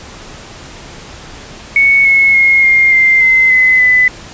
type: tone with pitch steps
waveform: sine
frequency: 2217 / 2185 / 2154 / 2123 / 2093 / 2063 / 2033 / 2004 Hz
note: C#7 / C#7 / C7 / C7 / C7 / C7 / B6 / B6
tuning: 0 / -26 / +50 / +25 / 0 / -25 / +50 / +25 cents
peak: -5 dBFS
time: 1.76-4.08 s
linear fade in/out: 2 ms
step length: 290 ms
effects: pink hiss -32 dBFS RMS until 4.33 s + resampled to 16000 Hz